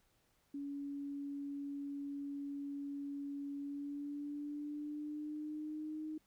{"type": "tone with pitch glide", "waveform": "sine", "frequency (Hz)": [282.7, 310.1], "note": ["C#4", "D#4"], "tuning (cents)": [34, -6], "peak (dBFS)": -40, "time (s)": [0.54, 6.18], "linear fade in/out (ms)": 5, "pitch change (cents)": 160, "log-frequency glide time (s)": [3.58, 6.07], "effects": ["pink hiss -75 dBFS RMS until 6.26 s"]}